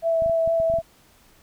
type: tone with vibrato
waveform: sine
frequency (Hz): 659.3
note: E5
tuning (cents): 0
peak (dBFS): -18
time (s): 0.02-0.82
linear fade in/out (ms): 50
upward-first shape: sine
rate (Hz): 4.4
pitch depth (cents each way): 12
type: clicks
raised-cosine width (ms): 5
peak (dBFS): -24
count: 8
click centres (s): 0.222 / 0.261 / 0.297 / 0.476 / 0.601 / 0.7 / 0.739 / 0.787
effects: pink hiss -56 dBFS RMS until 1.42 s